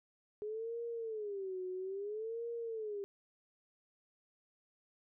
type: tone with vibrato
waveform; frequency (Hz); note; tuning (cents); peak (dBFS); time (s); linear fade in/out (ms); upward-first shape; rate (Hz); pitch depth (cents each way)
sine; 415.3; G#4; 0; -38; 0.42-3.04; 0; sine; 0.6; 210
effects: none